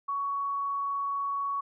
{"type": "tone", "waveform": "sine", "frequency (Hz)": 1119, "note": "C#6", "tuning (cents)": 16, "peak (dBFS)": -28, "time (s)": [0.08, 1.61], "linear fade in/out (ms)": 10, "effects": []}